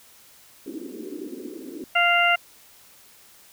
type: band-pass noise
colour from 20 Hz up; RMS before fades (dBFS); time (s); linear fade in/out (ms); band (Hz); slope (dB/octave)
white; -36; 0.66-1.84; 2; 240 to 400; 48
type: harmonic tone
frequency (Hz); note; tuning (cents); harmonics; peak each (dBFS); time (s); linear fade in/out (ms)
696; F5; -6; 1 / 2 / 3 / 4; -22 / -22 / -22 / -22; 1.95-2.36; 10
effects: white hiss -52 dBFS RMS until 3.52 s